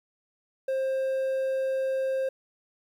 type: tone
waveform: triangle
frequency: 530 Hz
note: C5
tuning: 22 cents sharp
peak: -23 dBFS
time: 0.68-2.29 s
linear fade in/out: 5 ms
effects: 10-bit